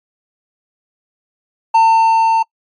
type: tone with level ramp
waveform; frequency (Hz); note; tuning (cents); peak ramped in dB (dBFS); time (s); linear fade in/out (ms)
triangle; 900; A5; +39; -4 to -8; 1.74-2.43; 10
effects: noise-tail reverb RT60 0.1 s tail -26 dB re dry + MP3 48 kbps